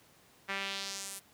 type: tone with band-pass filter sweep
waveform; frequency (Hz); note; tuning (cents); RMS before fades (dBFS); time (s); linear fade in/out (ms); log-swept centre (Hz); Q
sawtooth; 196; G3; 0; -39; 0.48-1.2; 20; 1900 to 11000; 1.7
effects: pink hiss -62 dBFS RMS until 1.33 s + high-pass 100 Hz 12 dB/octave